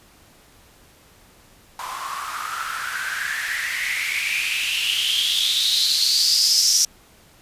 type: noise with band-pass filter sweep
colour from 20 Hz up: blue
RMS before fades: -22 dBFS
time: 1.79-6.85 s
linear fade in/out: 2 ms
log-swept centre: 990 to 5700 Hz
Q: 7.8
effects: pink hiss -52 dBFS RMS until 7.41 s + resampled to 32000 Hz